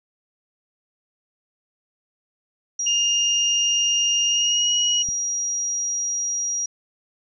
sine tone, 5730 Hz, F8, 44 cents sharp, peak -22 dBFS, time 2.79-6.66 s, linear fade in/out 5 ms
sine tone with pitch glide, 2824 to 2908 Hz, F7 to F#7, +19 to -31 cents, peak -19 dBFS, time 2.86-5.03 s, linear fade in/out 10 ms, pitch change +50 cents, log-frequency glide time 4.26-4.72 s
click, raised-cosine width 5 ms, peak -25 dBFS, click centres 5.088 s
effects none

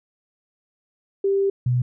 sine tone pair in turn, 393.6 / 123.98 Hz, G4 / B2, +7 / +7 cents, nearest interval octave + minor sixth, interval 2000 cents, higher first, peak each -17 dBFS, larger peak neither, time 1.24-1.5 / 1.66-1.82 s, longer first, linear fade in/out 5 ms, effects none

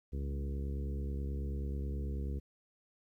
harmonic tone with a mistuned harmonic, 69.3 Hz, C#2, in tune, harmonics 1 / 2 / 3 / 4 / 5 / 6 / 7, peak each -35 / -44 / -46 / -50 / -51 / -51 / -54 dBFS, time 0.12-2.4 s, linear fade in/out 20 ms, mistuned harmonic 2, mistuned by +23 cents, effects 12-bit

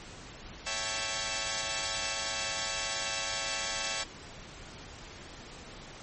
5% pulse chord, A dominant seventh, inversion first, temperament equal, 554.4 / 659.3 / 784 / 880 Hz, C#5 / E5 / G5 / A5, 0 / 0 / 0 / 0 cents, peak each -26 dBFS, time 0.66-4.04 s, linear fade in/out 10 ms, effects pink hiss -47 dBFS RMS until 6.02 s + MP3 32 kbps

